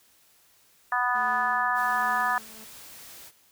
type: harmonic tone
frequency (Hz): 246.9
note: B3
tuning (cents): 0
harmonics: 3 / 4 / 5 / 6 / 7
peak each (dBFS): -30 / -28 / -28 / -34 / -28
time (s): 0.92-2.38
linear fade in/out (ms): 2
type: tone with tremolo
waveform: sawtooth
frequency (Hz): 220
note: A3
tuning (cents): 0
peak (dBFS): -37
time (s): 1.14-2.65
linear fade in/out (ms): 20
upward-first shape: triangle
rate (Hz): 1.3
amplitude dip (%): 80
type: noise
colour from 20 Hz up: white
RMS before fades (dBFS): -46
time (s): 1.74-3.32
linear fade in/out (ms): 50
effects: white hiss -61 dBFS RMS until 3.51 s